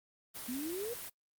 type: noise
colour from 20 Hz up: white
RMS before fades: -44 dBFS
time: 0.34-1.1 s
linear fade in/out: 20 ms
type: exponential sweep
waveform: sine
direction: up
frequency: 237.2 to 493.9 Hz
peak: -36 dBFS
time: 0.48-0.94 s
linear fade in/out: 10 ms
effects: noise-tail reverb RT60 0.1 s tail -21 dB re dry + Opus 32 kbps